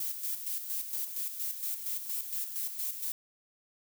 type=noise with tremolo; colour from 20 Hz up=violet; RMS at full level=-34 dBFS; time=0-3.12 s; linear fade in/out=2 ms; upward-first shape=square; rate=4.3 Hz; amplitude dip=55%; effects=none